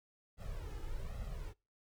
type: noise with flanger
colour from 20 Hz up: brown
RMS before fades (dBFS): -42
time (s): 0.37-1.54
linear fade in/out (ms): 50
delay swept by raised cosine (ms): 1.5 to 2.41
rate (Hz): 1.2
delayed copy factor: +0.9
effects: noise-tail reverb RT60 0.3 s tail -25 dB re dry